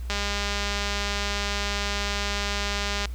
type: click train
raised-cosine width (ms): 0.2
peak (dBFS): -11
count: 601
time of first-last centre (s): 0.1-3.056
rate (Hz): 203
effects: added 60 Hz sine -30 dBFS peak until 3.14 s + pink hiss -52 dBFS RMS until 3.14 s